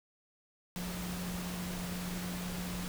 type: tone in noise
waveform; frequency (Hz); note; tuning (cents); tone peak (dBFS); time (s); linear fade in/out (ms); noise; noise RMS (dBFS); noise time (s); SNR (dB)
sine; 179; F3; +43; -38; 0.76-2.88; 0; pink; -42; 0.76-2.88; +1
effects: none